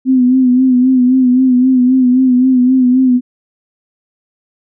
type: tone with vibrato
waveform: sine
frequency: 254.7 Hz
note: C4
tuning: 46 cents flat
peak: -6 dBFS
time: 0.05-3.21 s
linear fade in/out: 50 ms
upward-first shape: sine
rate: 3.8 Hz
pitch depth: 52 cents each way
effects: none